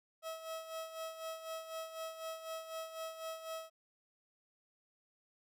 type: tone with tremolo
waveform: 30% pulse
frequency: 646 Hz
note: E5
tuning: 35 cents flat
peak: -37 dBFS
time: 0.22-3.7 s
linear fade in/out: 50 ms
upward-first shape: sine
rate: 4 Hz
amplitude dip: 65%
effects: none